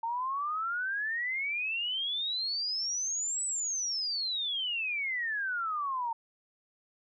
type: exponential two-way sweep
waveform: sine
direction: up then down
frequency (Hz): 901 to 8040 to 901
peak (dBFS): -30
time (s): 0.03-6.13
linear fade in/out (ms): 5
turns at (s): 3.45
effects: none